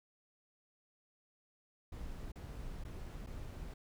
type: noise with dropouts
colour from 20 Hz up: brown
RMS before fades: -45 dBFS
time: 1.92-3.74 s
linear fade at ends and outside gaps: 5 ms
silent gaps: 2.319-2.356 / 2.839-2.849 / 3.264-3.27 s
effects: none